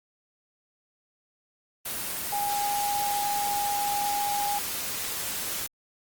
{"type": "tone in noise", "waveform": "sine", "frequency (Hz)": 817, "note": "G#5", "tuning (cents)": -29, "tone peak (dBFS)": -26, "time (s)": [2.32, 4.59], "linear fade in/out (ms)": 10, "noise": "white", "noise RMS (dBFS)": -32, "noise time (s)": [1.85, 5.67], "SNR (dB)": 3, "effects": ["Opus 24 kbps"]}